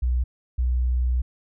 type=tone pair in turn; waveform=sine; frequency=61.7 / 61.95 Hz; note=B1 / B1; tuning=-1 / +6 cents; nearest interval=unison; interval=7 cents; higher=second; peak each=-19 dBFS; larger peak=neither; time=0.02-0.24 / 0.58-1.22 s; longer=second; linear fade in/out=10 ms; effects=none